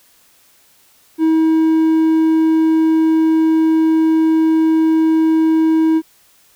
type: tone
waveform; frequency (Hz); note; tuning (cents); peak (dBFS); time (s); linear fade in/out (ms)
triangle; 320; D#4; +49; -8; 1.18-6.02; 50
effects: white hiss -52 dBFS RMS until 6.55 s